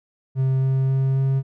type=tone with pitch steps; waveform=triangle; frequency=132.3 / 133.07 / 133.84 / 134.61 Hz; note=C3 / C3 / C3 / C3; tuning=+20 / +30 / +40 / +50 cents; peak=-15 dBFS; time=0.35-1.43 s; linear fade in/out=50 ms; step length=270 ms; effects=none